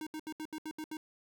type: tone bursts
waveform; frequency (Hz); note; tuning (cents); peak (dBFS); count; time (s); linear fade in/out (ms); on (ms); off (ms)
square; 310.8; D#4; -2; -39; 8; 0.01-0.97; 2; 57; 72
effects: none